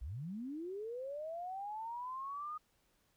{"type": "linear sweep", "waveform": "sine", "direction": "up", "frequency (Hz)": [49.69, 1244.5], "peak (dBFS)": -40, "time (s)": [0.01, 2.58], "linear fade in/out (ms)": 10, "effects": ["pink hiss -75 dBFS RMS until 3.16 s"]}